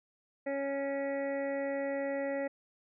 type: harmonic tone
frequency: 277.2 Hz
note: C#4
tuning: in tune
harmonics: 1 / 2 / 3 / 5 / 6 / 7 / 8 / 9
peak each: -38 / -33 / -45 / -52 / -54 / -43 / -53 / -57 dBFS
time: 0.46-2.48 s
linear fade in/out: 10 ms
effects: none